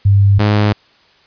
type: tone pair in turn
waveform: sine / sawtooth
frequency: 99.6 / 104.57 Hz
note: G2 / G#2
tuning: +28 / +12 cents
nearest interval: minor second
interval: 84 cents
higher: second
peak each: -6 dBFS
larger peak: neither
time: 0.05-0.39 / 0.39-0.73 s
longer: neither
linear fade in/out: 10 ms
effects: white hiss -50 dBFS RMS until 1.26 s + resampled to 11025 Hz